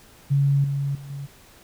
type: tone with level steps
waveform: sine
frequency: 140 Hz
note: C#3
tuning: 18 cents sharp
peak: -16 / -22 / -36 / -30 dBFS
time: 0.3-1.27 s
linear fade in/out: 20 ms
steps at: 0.64 / 0.95 / 1.1 s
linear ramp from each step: 2 ms
effects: pink hiss -51 dBFS RMS until 1.63 s